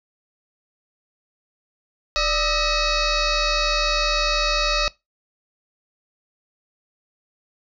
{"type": "tone with frequency modulation", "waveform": "sine", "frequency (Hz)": 1933, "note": "B6", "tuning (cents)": -38, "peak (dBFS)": -18, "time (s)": [2.16, 4.88], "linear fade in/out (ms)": 0, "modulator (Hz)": 631, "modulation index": 5.1, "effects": ["noise-tail reverb RT60 0.2 s tail -21 dB re dry"]}